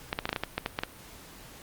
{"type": "clicks", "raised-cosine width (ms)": 0.3, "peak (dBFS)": -12, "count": 11, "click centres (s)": [0.129, 0.189, 0.255, 0.292, 0.329, 0.362, 0.436, 0.58, 0.661, 0.789, 0.835], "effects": ["pink hiss -49 dBFS RMS until 1.62 s", "Opus 48 kbps"]}